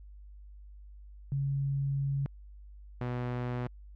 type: tone pair in turn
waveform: sine / sawtooth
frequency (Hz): 138.5 / 123.05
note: C#3 / B2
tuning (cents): -1 / -6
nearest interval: major second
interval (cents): 205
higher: first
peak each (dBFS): -28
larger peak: neither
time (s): 1.32-2.26 / 3.01-3.67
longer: first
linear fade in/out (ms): 0
effects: added 50 Hz sine -47 dBFS peak until 3.95 s + low-pass 2000 Hz 12 dB/octave